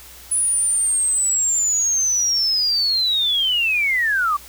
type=linear sweep; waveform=sine; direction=down; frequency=9956 to 1128 Hz; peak=-16 dBFS; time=0.31-4.37 s; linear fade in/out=10 ms; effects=added 60 Hz sine -47 dBFS peak until 4.48 s + white hiss -42 dBFS RMS until 4.48 s